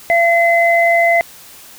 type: tone pair together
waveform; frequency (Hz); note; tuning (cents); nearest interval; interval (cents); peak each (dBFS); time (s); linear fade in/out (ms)
sine; 681.1 / 2043; F5 / C7; -44 / -42; octave + perfect fifth; 1902; -11 / -13; 0.1-1.21; 0
effects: white hiss -39 dBFS RMS until 1.78 s